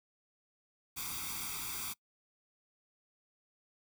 white noise with comb filter, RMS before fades -40 dBFS, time 0.96-1.94 s, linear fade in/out 20 ms, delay 0.85 ms, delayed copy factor +0.95, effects noise-tail reverb RT60 0.1 s tail -23 dB re dry

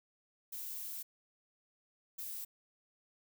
violet noise bursts at uneven times, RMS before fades -43 dBFS, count 2, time 0.52-1.03 / 2.18-2.45 s, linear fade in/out 10 ms, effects none

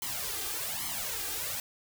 white noise with flanger, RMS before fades -35 dBFS, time 0.02-1.6 s, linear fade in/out 2 ms, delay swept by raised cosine 0.95 to 2.55 ms, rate 1.2 Hz, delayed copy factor +0.85, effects none

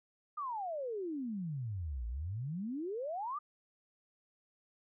sine exponential two-way sweep, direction down then up, 1244.5 to 54.8 to 1244.5 Hz, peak -36 dBFS, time 0.37-3.39 s, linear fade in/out 10 ms, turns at 2.07 s, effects none

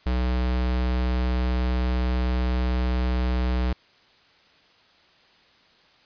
square tone, 62.2 Hz, B1, 13 cents sharp, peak -22 dBFS, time 0.06-3.73 s, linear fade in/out 5 ms, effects white hiss -57 dBFS RMS until 6.05 s + resampled to 11025 Hz

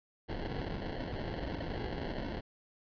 pink noise with sample-and-hold, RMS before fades -38 dBFS, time 0.28-2.41 s, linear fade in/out 20 ms, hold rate 1225 Hz, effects resampled to 11025 Hz

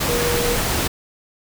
sine tone in noise, 478.8 Hz, A#4, 46 cents sharp, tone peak -21 dBFS, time 0.08-0.56 s, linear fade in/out 10 ms, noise pink, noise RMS -21 dBFS, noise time 0-0.88 s, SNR -3 dB, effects none

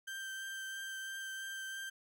35% pulse tone with vibrato, 1568 Hz, G6, in tune, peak -39 dBFS, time 0.07-1.9 s, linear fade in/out 10 ms, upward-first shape triangle, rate 3 Hz, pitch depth 13 cents each way, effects none

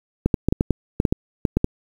clicks, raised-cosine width 3 ms, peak -4 dBFS, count 12, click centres 0.26 / 0.342 / 0.486 / 0.525 / 0.609 / 0.707 / 1.001 / 1.052 / 1.125 / 1.452 / 1.57 / 1.644 s, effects 7-bit

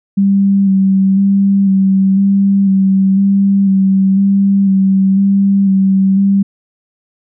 sine tone with vibrato, 194.9 Hz, G3, 10 cents flat, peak -7 dBFS, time 0.17-6.43 s, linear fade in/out 10 ms, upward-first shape square, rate 1 Hz, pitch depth 21 cents each way, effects none

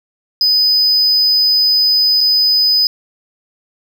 triangle tone with dropouts, 5000 Hz, D#8, 8 cents sharp, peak -8 dBFS, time 0.41-2.87 s, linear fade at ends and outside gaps 1 ms, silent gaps 2.207-2.211 s, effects none

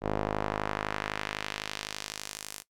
sawtooth tone with band-pass filter sweep, 51.91 Hz, G#1, in tune, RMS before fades -35 dBFS, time 0.01-2.64 s, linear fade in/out 50 ms, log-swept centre 550 to 10000 Hz, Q 0.9, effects noise-tail reverb RT60 0.1 s tail -17 dB re dry

